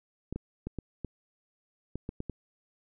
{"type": "clicks", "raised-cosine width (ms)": 3, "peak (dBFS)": -22, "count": 9, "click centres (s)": [0.326, 0.36, 0.67, 0.787, 1.047, 1.956, 2.091, 2.204, 2.297], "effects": []}